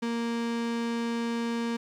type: tone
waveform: 35% pulse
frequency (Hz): 233.1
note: A#3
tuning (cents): 0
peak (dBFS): -26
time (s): 0.02-1.77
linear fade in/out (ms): 10
effects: low-pass 6000 Hz 12 dB/octave + 10-bit